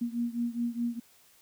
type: beating tone pair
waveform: sine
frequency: 235.2 / 240 Hz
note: A#3 / B3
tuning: +16 / -49 cents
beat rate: 4.8 Hz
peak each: -31 / -33 dBFS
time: 0.01-1 s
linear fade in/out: 10 ms
effects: white hiss -61 dBFS RMS until 1.41 s